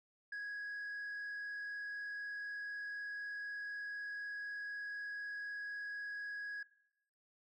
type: tone with frequency modulation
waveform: sine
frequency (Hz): 1661.2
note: G#6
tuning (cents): 0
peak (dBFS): -38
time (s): 0.32-6.63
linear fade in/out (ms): 5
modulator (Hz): 44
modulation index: 0.34
effects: noise-tail reverb RT60 0.9 s tail -22 dB re dry + tanh soft clip ceiling -40 dBFS